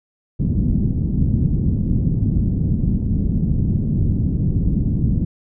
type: low-pass noise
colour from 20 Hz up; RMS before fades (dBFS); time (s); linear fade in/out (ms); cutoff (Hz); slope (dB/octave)
white; -18; 0.39-5.25; 10; 210; 24
effects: none